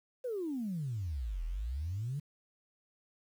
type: exponential two-way sweep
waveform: sine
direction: down then up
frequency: 525 to 38.89 to 151.9 Hz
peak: -33 dBFS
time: 0.24-2.2 s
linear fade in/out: 10 ms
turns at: 1.44 s
effects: tanh soft clip ceiling -29 dBFS + 10-bit